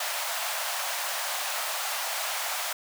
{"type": "high-pass noise", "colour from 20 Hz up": "pink", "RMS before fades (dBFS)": -31, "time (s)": [0, 2.73], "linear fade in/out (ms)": 5, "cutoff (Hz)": 610, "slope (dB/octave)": 48, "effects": []}